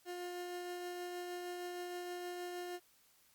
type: tone with tremolo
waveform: 30% pulse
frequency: 355.2 Hz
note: F4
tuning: 29 cents sharp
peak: -38 dBFS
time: 0.05-2.8 s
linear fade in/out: 50 ms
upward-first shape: triangle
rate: 6.4 Hz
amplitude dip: 25%
effects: white hiss -69 dBFS RMS until 3.34 s + Opus 48 kbps